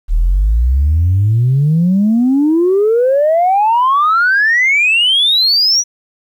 sine exponential sweep, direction up, 37 to 5920 Hz, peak -7 dBFS, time 0.08-5.84 s, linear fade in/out 50 ms, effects tanh soft clip ceiling -5 dBFS + 8-bit

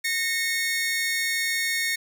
sawtooth tone pair together, 1841 / 2187 Hz, A#6 / C#7, -22 / -24 cents, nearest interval minor third, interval 298 cents, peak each -23 dBFS, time 0.04-1.96 s, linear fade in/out 10 ms, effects none

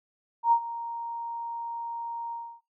sine tone with ADSR envelope, 932.3 Hz, A#5, in tune, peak -16 dBFS, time 0.43-2.61 s, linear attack 88 ms, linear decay 75 ms, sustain -16 dB, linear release 290 ms, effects noise-tail reverb RT60 0.2 s tail -21 dB re dry

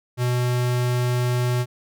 square tone, 123.47 Hz, B2, in tune, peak -20 dBFS, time 0.17-1.66 s, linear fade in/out 50 ms, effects none

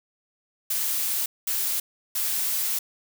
blue noise bursts at uneven times, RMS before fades -26 dBFS, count 3, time 0.7-1.26 / 1.47-1.8 / 2.15-2.79 s, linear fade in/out 5 ms, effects none

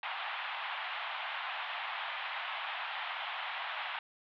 pink band-pass noise, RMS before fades -39 dBFS, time 0.03-3.99 s, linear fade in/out 2 ms, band 720 to 3500 Hz, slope 48 dB/octave, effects none

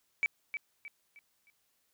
sine tone with echo, 2300 Hz, D7, 37 cents flat, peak -24 dBFS, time 0.23-0.26 s, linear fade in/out 0 ms, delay 310 ms, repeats 4, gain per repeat -9 dB, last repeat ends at 1.5 s, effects tanh soft clip ceiling -20 dBFS + white hiss -75 dBFS RMS until 1.93 s

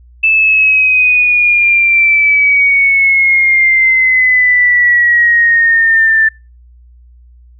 sine exponential sweep, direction down, 2637 to 1768 Hz, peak -6 dBFS, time 0.23-6.29 s, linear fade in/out 10 ms, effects noise-tail reverb RT60 0.3 s tail -25 dB re dry + added 60 Hz sine -38 dBFS peak until 7.59 s

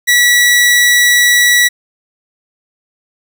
sawtooth tone, 1943 Hz, B6, 29 cents flat, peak -3 dBFS, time 0.07-1.69 s, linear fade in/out 20 ms, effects none

